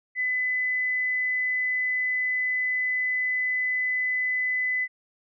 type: tone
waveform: sine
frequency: 2008 Hz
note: B6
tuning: 28 cents sharp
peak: -23 dBFS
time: 0.15-4.88 s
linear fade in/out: 50 ms
effects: none